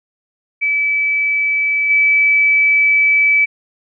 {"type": "tone with level steps", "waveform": "sine", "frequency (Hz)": 2301, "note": "D7", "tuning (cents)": -36, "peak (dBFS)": [-13, -9], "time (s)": [0.61, 3.46], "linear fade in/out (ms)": 20, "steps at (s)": 1.89, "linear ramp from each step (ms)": 20, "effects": []}